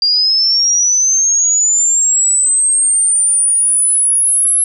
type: linear sweep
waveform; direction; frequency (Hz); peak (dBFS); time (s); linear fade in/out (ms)
sine; up; 4752 to 11050; -9; 0.02-4.64; 2
effects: none